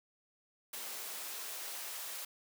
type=noise with high-pass filter sweep; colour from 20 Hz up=white; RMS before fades=-43 dBFS; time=0.73-2.25 s; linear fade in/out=5 ms; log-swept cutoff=330 to 640 Hz; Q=0.94; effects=none